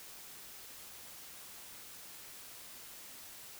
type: silence
effects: white hiss -51 dBFS RMS until 3.59 s